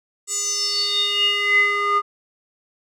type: tone with band-pass filter sweep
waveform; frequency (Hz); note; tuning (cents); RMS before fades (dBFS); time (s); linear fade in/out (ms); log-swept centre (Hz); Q
square; 407.8; G#4; -32; -20; 0.27-2.02; 50; 7700 to 1300; 8.6
effects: none